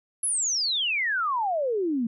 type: exponential sweep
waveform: sine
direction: down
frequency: 11130 to 220 Hz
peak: -23 dBFS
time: 0.23-2.07 s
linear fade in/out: 5 ms
effects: none